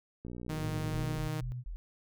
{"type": "click train", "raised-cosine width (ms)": 3, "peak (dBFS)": -30, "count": 57, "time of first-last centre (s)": [0.25, 1.176], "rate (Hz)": 60.5}
{"type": "tone", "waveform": "sawtooth", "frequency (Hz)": 155.56, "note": "D#3", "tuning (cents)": 0, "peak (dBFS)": -31, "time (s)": [0.49, 1.41], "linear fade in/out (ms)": 10}
{"type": "tone with pitch glide", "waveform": "sine", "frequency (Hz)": [110.5, 124.03], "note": ["A2", "B2"], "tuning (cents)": [8, 8], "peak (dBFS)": -36, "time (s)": [0.57, 1.64], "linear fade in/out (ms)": 50, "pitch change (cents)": 200, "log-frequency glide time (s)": [0.93, 1.02]}
{"type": "tone bursts", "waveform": "sine", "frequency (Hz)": 41.42, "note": "E1", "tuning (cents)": 9, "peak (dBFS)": -37, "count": 4, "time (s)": [0.94, 1.76], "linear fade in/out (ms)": 0, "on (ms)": 100, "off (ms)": 140}
{"effects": []}